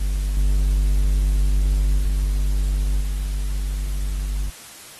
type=tone with level steps; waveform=triangle; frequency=49 Hz; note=G1; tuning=in tune; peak=-17 / -13 / -15 / -19 dBFS; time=0-4.5 s; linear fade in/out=10 ms; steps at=0.37 / 1.98 / 3.01 s; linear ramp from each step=2 ms; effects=white hiss -41 dBFS RMS until 4.99 s + AAC 32 kbps